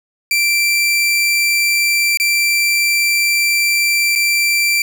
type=tone with dropouts; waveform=sawtooth; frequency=2349 Hz; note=D7; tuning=in tune; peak=-9 dBFS; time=0.31-4.82 s; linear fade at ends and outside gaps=2 ms; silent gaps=2.173-2.199 / 4.153-4.158 s; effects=none